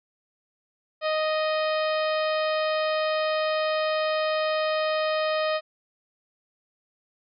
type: harmonic tone with a mistuned harmonic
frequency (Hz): 622.3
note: D#5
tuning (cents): 0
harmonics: 1 / 2 / 3 / 4 / 5 / 6 / 7 / 8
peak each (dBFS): -24 / -30 / -34 / -36 / -38 / -40 / -41 / -42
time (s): 1.01-5.61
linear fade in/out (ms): 50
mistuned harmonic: 7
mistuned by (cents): -55
effects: none